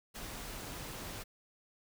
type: noise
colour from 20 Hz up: pink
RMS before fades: -44 dBFS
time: 0.14-1.24 s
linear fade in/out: 20 ms
effects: none